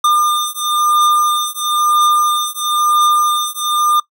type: beating tone pair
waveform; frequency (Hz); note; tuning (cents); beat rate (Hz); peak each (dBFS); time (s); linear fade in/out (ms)
square; 1204 / 1205; D6 / D6; +43 / +44; 1; -16; 0.04-4; 5
effects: noise-tail reverb RT60 0.1 s tail -19 dB re dry